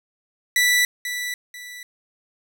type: tone with echo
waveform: sawtooth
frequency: 1970 Hz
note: B6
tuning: 5 cents flat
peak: -12 dBFS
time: 0.56-0.85 s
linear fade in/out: 2 ms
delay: 490 ms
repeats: 2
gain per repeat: -10 dB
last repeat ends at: 1.83 s
effects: none